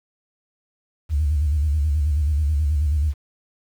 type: tone with vibrato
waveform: sine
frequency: 74.5 Hz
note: D2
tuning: 25 cents sharp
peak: -16 dBFS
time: 1.09-3.14 s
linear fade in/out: 50 ms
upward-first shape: square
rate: 9.3 Hz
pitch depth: 86 cents each way
effects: tanh soft clip ceiling -12 dBFS + 8-bit

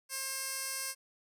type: tone with band-pass filter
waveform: 15% pulse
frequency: 534 Hz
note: C5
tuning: 35 cents sharp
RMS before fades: -38 dBFS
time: 0.09-0.95 s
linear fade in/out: 50 ms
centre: 9300 Hz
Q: 1.1
effects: none

